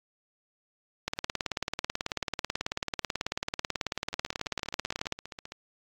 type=two click trains; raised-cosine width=0.2 ms; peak=-12 / -23 dBFS; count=75 / 22; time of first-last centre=1.08-5.124 / 4.13-5.521 s; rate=18.3 / 15.1 Hz; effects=AAC 64 kbps